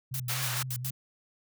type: tone with vibrato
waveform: sine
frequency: 126.2 Hz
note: B2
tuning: 38 cents sharp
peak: -34 dBFS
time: 0.11-0.91 s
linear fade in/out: 10 ms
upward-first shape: sine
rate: 4.2 Hz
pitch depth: 58 cents each way
type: noise bursts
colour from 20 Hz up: blue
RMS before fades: -35 dBFS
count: 6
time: 0.14-0.903 s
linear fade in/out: 2 ms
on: 58 ms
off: 83 ms
type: high-pass noise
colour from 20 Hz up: pink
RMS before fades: -34 dBFS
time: 0.29-0.63 s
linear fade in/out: 5 ms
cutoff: 1100 Hz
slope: 12 dB/octave
effects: none